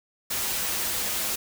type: noise with comb filter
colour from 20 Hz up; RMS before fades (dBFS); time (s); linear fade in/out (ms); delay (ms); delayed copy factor
white; -28; 0.3-1.36; 10; 6.9; -0.55
effects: none